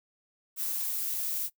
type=noise with high-pass filter sweep; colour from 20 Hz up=violet; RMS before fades=-32 dBFS; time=0.56-1.5 s; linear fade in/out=50 ms; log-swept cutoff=1100 to 390 Hz; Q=3; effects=noise-tail reverb RT60 0.1 s tail -20 dB re dry